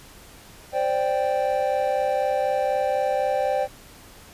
triangle chord, C suspended second, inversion none, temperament equal, 523.3 / 587.3 / 784 Hz, C5 / D5 / G5, 0 / 0 / 0 cents, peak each -23 dBFS, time 0.72-3.68 s, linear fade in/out 50 ms, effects pink hiss -47 dBFS RMS until 4.33 s + resampled to 32000 Hz

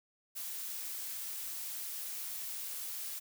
blue noise, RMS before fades -41 dBFS, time 0.35-3.2 s, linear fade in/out 20 ms, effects none

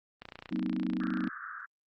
click train, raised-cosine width 0.3 ms, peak -27 dBFS, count 32, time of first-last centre 0.22-1.274 s, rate 29.4 Hz
sine chord, C half-diminished seventh, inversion second, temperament just, 188.37 / 235.5 / 261.6 / 314 Hz, Gb3 / Bb3 / C4 / Eb4, +31 / +18 / 0 / +16 cents, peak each -35 dBFS, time 0.51-1.29 s, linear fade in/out 10 ms
pink band-pass noise, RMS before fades -43 dBFS, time 1-1.66 s, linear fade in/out 10 ms, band 1200 to 1700 Hz, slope 96 dB/octave
effects Opus 32 kbps

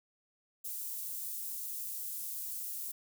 white high-pass noise, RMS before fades -40 dBFS, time 0.64-2.92 s, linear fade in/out 10 ms, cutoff 10000 Hz, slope 12 dB/octave, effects none

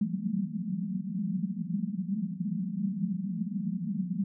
pink band-pass noise, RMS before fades -32 dBFS, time 0.01-4.24 s, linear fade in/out 5 ms, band 170 to 220 Hz, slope 96 dB/octave, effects none

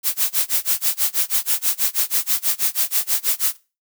blue noise with tremolo, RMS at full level -17 dBFS, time 0.03-3.57 s, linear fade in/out 50 ms, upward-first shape sine, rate 6.2 Hz, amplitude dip 100%, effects noise-tail reverb RT60 0.3 s tail -20 dB re dry

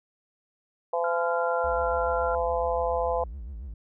harmonic tone, 170 Hz, F3, 46 cents flat, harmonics 3 / 4 / 5 / 6, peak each -27 / -29 / -31 / -33 dBFS, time 0.93-3.24 s, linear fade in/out 5 ms
sine tone with pitch glide, 1388 to 1377.6 Hz, F6 to F6, -11 to -24 cents, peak -31 dBFS, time 1.04-2.35 s, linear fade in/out 2 ms, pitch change -13 cents, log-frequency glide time 1.29-1.82 s
triangle tone with vibrato, 61.74 Hz, B1, in tune, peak -33 dBFS, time 1.64-3.74 s, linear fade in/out 5 ms, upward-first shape sine, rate 7.1 Hz, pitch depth 270 cents each way
effects none

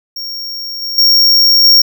square tone with level steps, 5540 Hz, F8, 15 cents flat, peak -21 / -18 / -6 / -4 dBFS, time 0.16-1.82 s, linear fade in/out 5 ms, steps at 0.82 / 0.98 / 1.64 s, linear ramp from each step 2 ms, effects none

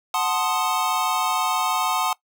square chord, F# diminished seventh, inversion none, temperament equal, 740 / 880 / 1046.5 / 1244.5 Hz, F#5 / A5 / C6 / Eb6, 0 / 0 / 0 / 0 cents, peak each -27 dBFS, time 0.14-2.13 s, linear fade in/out 2 ms, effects noise-tail reverb RT60 0.1 s tail -20 dB re dry

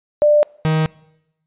sine / 45% pulse tone pair in turn, 594 / 157.33 Hz, D5 / D#3, +20 / +20 cents, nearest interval octave + major seventh, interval 2300 cents, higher first, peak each -9 / -14 dBFS, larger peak first, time 0.22-0.43 / 0.65-0.86 s, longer neither, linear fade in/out 0 ms, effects noise-tail reverb RT60 0.9 s tail -24 dB re dry + resampled to 8000 Hz

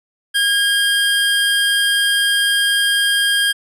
square tone pair together, 1629 / 3202 Hz, G#6 / G7, -34 / +36 cents, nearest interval octave, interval 1170 cents, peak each -17 dBFS, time 0.34-3.53 s, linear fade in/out 20 ms, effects resampled to 32000 Hz

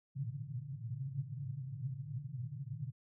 pink band-pass noise, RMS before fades -42 dBFS, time 0.15-2.92 s, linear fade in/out 20 ms, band 110 to 150 Hz, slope 96 dB/octave, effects none

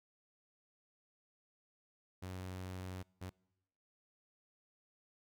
sawtooth tone bursts at uneven times, 92.5 Hz, F#2, in tune, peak -39 dBFS, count 2, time 2.22-3.03 / 3.21-3.3 s, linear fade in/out 10 ms, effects noise-tail reverb RT60 1.0 s tail -26 dB re dry

